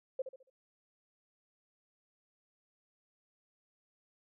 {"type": "tone with echo", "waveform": "sine", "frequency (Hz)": 523.3, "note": "C5", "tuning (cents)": 0, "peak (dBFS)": -31, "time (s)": [0.19, 0.22], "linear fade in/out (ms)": 5, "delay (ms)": 70, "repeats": 4, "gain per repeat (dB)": -9, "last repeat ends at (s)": 0.5, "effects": []}